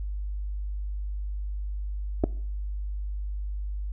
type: clicks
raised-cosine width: 2 ms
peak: -10 dBFS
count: 2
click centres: 2.238 / 2.241 s
effects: noise-tail reverb RT60 0.6 s tail -21 dB re dry + added 50 Hz sine -29 dBFS peak until 3.92 s